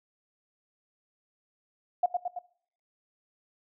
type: tone with echo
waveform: sine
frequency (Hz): 713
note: F5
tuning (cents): +36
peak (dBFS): -20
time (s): 2.03-2.06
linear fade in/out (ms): 5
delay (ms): 110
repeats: 3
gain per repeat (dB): -4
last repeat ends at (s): 2.39
effects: noise-tail reverb RT60 0.6 s tail -21 dB re dry